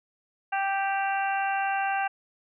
harmonic tone, 392 Hz, G4, in tune, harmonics 2 / 3 / 4 / 5 / 6 / 7, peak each -26 / -38 / -31 / -41 / -40 / -36 dBFS, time 0.52-2.08 s, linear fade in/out 10 ms, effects none

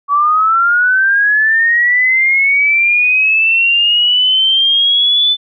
sine linear sweep, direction up, 1129 to 3520 Hz, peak -8 dBFS, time 0.08-5.37 s, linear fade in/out 50 ms, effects none

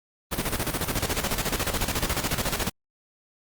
pink noise with tremolo, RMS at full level -25 dBFS, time 0.31-2.7 s, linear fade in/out 20 ms, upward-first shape square, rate 14 Hz, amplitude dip 65%, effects Opus 32 kbps

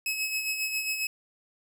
sawtooth tone with tremolo, 2571 Hz, E7, 44 cents flat, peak -23 dBFS, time 0.06-1.07 s, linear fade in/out 2 ms, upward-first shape sine, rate 7.4 Hz, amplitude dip 50%, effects none

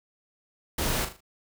pink noise with echo, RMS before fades -28 dBFS, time 0.78-1.05 s, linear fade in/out 5 ms, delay 39 ms, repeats 4, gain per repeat -8 dB, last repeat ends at 1.206 s, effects none

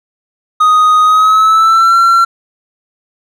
triangle tone with pitch glide, 1247 to 1359.9 Hz, D#6 to F6, +3 to -46 cents, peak -3 dBFS, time 0.6-2.25 s, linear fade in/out 10 ms, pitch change +151 cents, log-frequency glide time 1.03-1.95 s, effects none

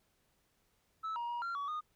sine tone with pitch steps, 1307 / 947 / 954 / 1378 / 1133 / 1230 Hz, E6 / A#5 / A#5 / F6 / C#6 / D#6, -15 / +27 / +40 / -24 / +37 / -20 cents, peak -33 dBFS, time 1.03-1.81 s, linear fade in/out 20 ms, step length 130 ms, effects tanh soft clip ceiling -35 dBFS + pink hiss -75 dBFS RMS until 1.95 s

